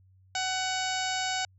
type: harmonic tone with a mistuned harmonic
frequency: 750 Hz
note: F#5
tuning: 23 cents sharp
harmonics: 1 / 2 / 3 / 4 / 5 / 6 / 7 / 8 / 9 / 10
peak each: -32 / -35 / -37 / -38 / -39 / -40 / -40 / -41 / -42 / -42 dBFS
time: 0.35-1.45 s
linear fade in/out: 2 ms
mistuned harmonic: 4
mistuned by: -28 cents
effects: added 94 Hz sine -57 dBFS peak until 1.58 s